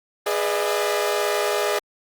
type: chord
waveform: sawtooth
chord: E dominant seventh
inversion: first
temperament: equal with one note detuned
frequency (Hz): 415.3 / 493.9 / 601.8 / 659.3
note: G#4 / B4 / D5 / E5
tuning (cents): 0 / 0 / +42 / 0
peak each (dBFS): -20 / -25 / -21 / -26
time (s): 0.26-1.79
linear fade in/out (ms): 5
effects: Opus 24 kbps